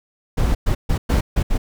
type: noise bursts at uneven times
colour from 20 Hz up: brown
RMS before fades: -17 dBFS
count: 6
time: 0.37-0.55 / 0.66-0.75 / 0.89-0.98 / 1.09-1.21 / 1.36-1.43 / 1.5-1.58 s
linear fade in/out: 10 ms
effects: none

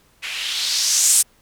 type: noise with low-pass filter sweep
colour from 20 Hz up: violet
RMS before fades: -19 dBFS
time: 0.22-1.23 s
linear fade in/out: 20 ms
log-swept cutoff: 2300 to 9000 Hz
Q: 2.4
effects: pink hiss -57 dBFS RMS until 1.41 s

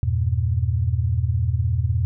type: chord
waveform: sine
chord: E diminished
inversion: none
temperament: just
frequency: 82.41 / 98.89 / 118.67 Hz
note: E2 / G2 / Bb2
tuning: 0 / +16 / +31 cents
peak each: -22 / -24 / -22 dBFS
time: 0.03-2.05 s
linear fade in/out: 0 ms
effects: none

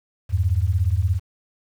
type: beating tone pair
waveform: sine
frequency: 82.41 / 99.41 Hz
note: E2 / G2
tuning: 0 / +25 cents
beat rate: 17 Hz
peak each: -20 dBFS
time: 0.29-1.2 s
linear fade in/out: 50 ms
effects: 8-bit

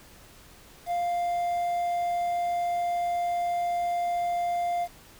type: tone with quantisation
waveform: triangle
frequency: 698.5 Hz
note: F5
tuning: in tune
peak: -23 dBFS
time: 0.86-4.88 s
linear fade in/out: 50 ms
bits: 8
effects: pink hiss -52 dBFS RMS until 5.19 s

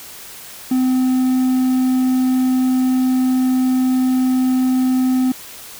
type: tone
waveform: triangle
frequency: 256.7 Hz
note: C4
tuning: 33 cents flat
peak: -11 dBFS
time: 0.71-5.32 s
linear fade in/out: 5 ms
effects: white hiss -36 dBFS RMS until 5.79 s

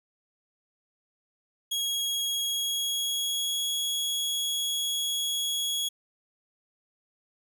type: tone with pitch glide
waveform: sawtooth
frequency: 3305 to 3336 Hz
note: G#7 to G#7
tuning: -9 to +7 cents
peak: -24 dBFS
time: 1.71-5.89 s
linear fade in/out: 10 ms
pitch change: +16 cents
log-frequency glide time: 2.38-3.64 s
effects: none

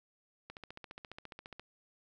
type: click train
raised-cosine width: 0.3 ms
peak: -30 dBFS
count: 17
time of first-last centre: 0.5-1.596 s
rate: 14.6 Hz
effects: none

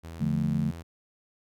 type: tone with pitch glide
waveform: sawtooth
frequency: 82.41 to 83.9 Hz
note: E2 to E2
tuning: 0 to +31 cents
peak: -35 dBFS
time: 0.03-0.83 s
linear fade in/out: 20 ms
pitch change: +31 cents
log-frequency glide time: 0.49-0.59 s
type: chord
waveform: sine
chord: D minor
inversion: none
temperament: equal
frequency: 146.83 / 174.61 / 220 Hz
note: D3 / F3 / A3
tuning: 0 / 0 / 0 cents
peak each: -28 / -30 / -28 dBFS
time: 0.2-0.71 s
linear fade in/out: 10 ms
effects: none

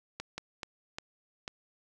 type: slowing click train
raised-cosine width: 0.2 ms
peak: -20 dBFS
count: 5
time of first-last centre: 0.2-1.479 s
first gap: 180 ms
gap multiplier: 1.4
effects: none

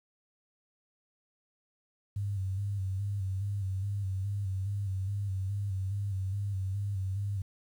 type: tone with vibrato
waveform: sine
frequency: 98 Hz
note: G2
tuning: in tune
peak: -30 dBFS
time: 2.16-7.42 s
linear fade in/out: 5 ms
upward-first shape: square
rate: 2.4 Hz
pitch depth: 49 cents each way
effects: 10-bit

